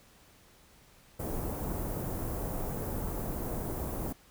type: band-stop noise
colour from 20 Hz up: pink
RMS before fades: -35 dBFS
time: 1.19-4.13 s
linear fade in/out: 10 ms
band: 740 to 16000 Hz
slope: 12 dB/octave
effects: pink hiss -60 dBFS RMS until 4.3 s